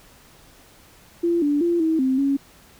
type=tone with pitch steps; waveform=sine; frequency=341.7 / 290.6 / 343.3 / 321.1 / 261.7 / 277 Hz; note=F4 / D4 / F4 / E4 / C4 / C#4; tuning=-38 / -18 / -30 / -45 / 0 / -1 cents; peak=-17 dBFS; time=1.23-2.37 s; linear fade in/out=10 ms; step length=190 ms; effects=pink hiss -51 dBFS RMS until 2.79 s